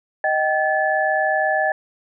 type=tone cluster; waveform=sine; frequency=624 / 772 / 1726 Hz; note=D#5 / G5 / A6; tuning=+5 / -27 / -34 cents; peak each=-21 dBFS; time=0.24-1.72 s; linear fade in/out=2 ms; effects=none